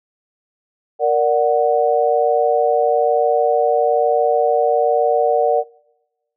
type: chord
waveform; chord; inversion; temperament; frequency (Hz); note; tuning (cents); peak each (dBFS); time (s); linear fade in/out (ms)
sine; Bb augmented; none; equal; 466.2 / 587.3 / 740; Bb4 / D5 / F#5; 0 / 0 / 0; -17; 0.99-5.64; 50
effects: noise-tail reverb RT60 1.0 s tail -24 dB re dry